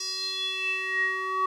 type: tone with band-pass filter sweep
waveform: square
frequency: 378.1 Hz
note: F#4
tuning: 38 cents sharp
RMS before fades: -29 dBFS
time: 0-1.46 s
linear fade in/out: 5 ms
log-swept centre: 5400 to 1200 Hz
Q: 7.7
effects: none